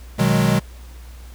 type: chord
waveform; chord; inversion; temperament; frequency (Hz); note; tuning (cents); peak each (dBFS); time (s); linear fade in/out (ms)
square; G# minor seventh; first; equal; 123.47 / 155.56 / 185 / 207.7; B2 / D#3 / F#3 / G#3; 0 / 0 / 0 / 0; -21; 0.18-0.6; 20
effects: added 60 Hz sine -36 dBFS peak until 1.34 s + pink hiss -48 dBFS RMS until 1.34 s